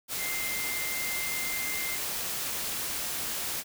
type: tone in noise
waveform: sine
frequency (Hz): 2093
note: C7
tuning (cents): 0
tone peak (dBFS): -34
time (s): 0.17-1.99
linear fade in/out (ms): 50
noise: white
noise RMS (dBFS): -33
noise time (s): 0.08-3.64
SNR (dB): -4
effects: none